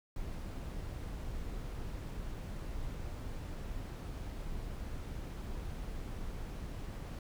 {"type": "noise", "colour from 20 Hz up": "brown", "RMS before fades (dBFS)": -41, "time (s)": [0.16, 7.19], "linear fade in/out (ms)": 2, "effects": []}